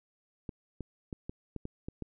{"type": "clicks", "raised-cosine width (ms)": 3, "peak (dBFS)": -25, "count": 8, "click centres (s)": [0.492, 0.807, 1.128, 1.295, 1.563, 1.654, 1.885, 2.023], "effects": []}